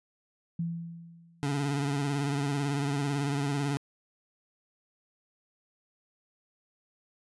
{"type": "tone with exponential decay", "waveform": "sine", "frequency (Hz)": 168.1, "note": "E3", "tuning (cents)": 34, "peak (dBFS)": -27, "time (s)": [0.59, 1.61], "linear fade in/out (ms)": 5, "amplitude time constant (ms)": 220}
{"type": "tone with vibrato", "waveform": "25% pulse", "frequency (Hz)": 141.5, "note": "C#3", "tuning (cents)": 36, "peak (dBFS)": -24, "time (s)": [1.43, 3.77], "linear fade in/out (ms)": 0, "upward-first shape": "triangle", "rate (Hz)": 18, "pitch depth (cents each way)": 68}
{"effects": ["resampled to 24000 Hz"]}